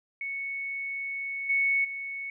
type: tone with level steps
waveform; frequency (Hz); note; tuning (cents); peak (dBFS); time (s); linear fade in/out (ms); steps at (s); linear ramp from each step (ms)
sine; 2214; C#7; -3; -31 / -22 / -33; 0.21-2.3; 2; 1.49 / 1.84; 10
effects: none